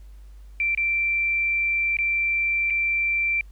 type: tone with dropouts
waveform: sine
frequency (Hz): 2349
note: D7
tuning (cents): 0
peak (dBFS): -20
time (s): 0.6-3.41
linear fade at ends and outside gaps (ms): 1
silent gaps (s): 0.749-0.775 / 1.969-1.987 / 2.701-2.705
effects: added 50 Hz sine -41 dBFS peak until 3.51 s + pink hiss -63 dBFS RMS until 3.51 s